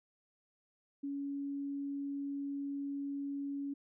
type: tone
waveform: sine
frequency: 280.7 Hz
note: C#4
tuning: 22 cents sharp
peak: -36 dBFS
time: 1.03-3.74 s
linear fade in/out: 10 ms
effects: none